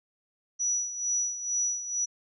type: tone with tremolo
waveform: sine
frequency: 5880 Hz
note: F#8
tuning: 12 cents flat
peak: -24 dBFS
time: 0.59-2.06 s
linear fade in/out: 20 ms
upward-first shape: sine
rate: 2.2 Hz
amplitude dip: 70%
effects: none